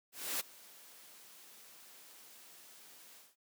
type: noise with ADSR envelope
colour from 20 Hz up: white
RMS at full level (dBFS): -35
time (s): 0.12-3.36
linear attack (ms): 280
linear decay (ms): 15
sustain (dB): -22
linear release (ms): 190
effects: high-pass 200 Hz 12 dB/octave